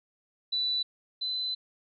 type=tone pair in turn; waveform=sine; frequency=3971 / 4026 Hz; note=B7 / B7; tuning=+9 / +33 cents; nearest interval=unison; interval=24 cents; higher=second; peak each=-26 / -29 dBFS; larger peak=first; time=0.52-0.83 / 1.21-1.55 s; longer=second; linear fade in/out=10 ms; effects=none